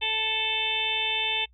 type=harmonic tone with a mistuned harmonic; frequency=438.6 Hz; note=A4; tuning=6 cents flat; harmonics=1 / 2 / 4 / 5 / 6 / 7 / 8; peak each=-40 / -34 / -40 / -35 / -29 / -31 / -29 dBFS; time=0.01-1.46 s; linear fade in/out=20 ms; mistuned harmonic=8; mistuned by=+26 cents; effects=noise-tail reverb RT60 0.1 s tail -26 dB re dry + added 60 Hz sine -55 dBFS peak until 1.53 s